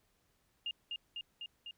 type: tone with echo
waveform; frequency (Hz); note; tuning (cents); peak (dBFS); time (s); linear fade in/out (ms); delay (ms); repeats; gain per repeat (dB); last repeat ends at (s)
sine; 2825; F7; +19; -35; 0.66-0.71; 2; 250; 4; -2; 1.71
effects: pink hiss -75 dBFS RMS until 1.77 s